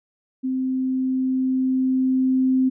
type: tone with level ramp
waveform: sine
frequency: 260 Hz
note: C4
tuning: 11 cents flat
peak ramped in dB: -21 to -15 dBFS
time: 0.43-2.7 s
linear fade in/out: 20 ms
effects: none